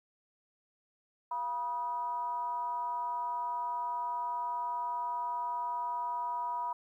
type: tone with frequency modulation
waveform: sine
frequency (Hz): 970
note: B5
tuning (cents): -31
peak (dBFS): -32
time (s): 1.31-6.73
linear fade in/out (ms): 5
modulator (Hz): 275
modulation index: 0.47
effects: 12-bit